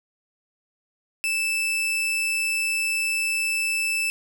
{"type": "tone", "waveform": "40% pulse", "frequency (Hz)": 2637, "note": "E7", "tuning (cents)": 0, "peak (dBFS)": -21, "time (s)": [1.24, 4.1], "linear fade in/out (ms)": 0, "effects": []}